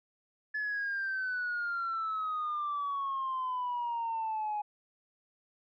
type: exponential sweep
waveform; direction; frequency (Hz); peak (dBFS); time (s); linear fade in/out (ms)
sine; down; 1725 to 830.6; -30; 0.54-4.62; 10
effects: tanh soft clip ceiling -28 dBFS